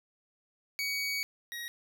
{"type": "tone pair in turn", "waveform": "25% pulse", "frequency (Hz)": [2250, 1892], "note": ["C#7", "A#6"], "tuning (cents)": [25, 25], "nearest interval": "minor third", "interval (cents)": 300, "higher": "first", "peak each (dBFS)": [-27, -34], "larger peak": "first", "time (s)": [[0.79, 1.23], [1.52, 1.68]], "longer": "first", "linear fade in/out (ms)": 0, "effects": []}